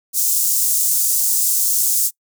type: high-pass noise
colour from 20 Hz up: pink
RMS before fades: -17 dBFS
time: 0.13-2.11 s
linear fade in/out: 50 ms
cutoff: 6800 Hz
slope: 24 dB/octave
effects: noise-tail reverb RT60 0.1 s tail -24 dB re dry